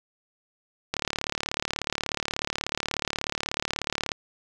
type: click train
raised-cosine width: 0.2 ms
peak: -9 dBFS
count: 117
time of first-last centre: 0.94-4.118 s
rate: 36.5 Hz
effects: none